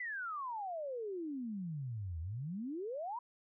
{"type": "exponential two-way sweep", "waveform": "sine", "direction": "down then up", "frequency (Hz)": [2038, 77.78, 1003], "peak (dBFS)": -38, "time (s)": [0, 3.19], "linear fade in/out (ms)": 5, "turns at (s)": 2.2, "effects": []}